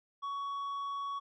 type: tone with tanh clipping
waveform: sine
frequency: 1120 Hz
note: C#6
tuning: 18 cents sharp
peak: -36 dBFS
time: 0.22-1.2 s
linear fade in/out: 20 ms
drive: 5 dB
effects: none